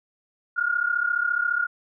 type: tone pair together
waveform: sine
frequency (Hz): 1405 / 1439.5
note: F6 / F#6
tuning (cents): +10 / -48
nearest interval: unison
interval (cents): 42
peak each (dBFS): -24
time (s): 0.56-1.67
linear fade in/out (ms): 20
effects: none